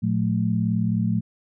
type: tone cluster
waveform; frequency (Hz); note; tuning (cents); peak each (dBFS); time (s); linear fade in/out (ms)
sine; 114.2 / 178.6 / 217.3; A#2 / F3 / A3; -35 / +39 / -21; -24; 0.02-1.21; 20
effects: none